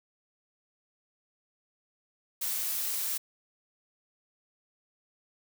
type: noise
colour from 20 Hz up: blue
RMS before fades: -32 dBFS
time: 2.41-3.18 s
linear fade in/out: 10 ms
effects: none